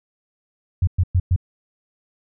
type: tone bursts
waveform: sine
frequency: 90 Hz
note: F#2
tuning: 47 cents flat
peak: -13 dBFS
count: 4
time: 0.82-1.362 s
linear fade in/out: 5 ms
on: 53 ms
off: 110 ms
effects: none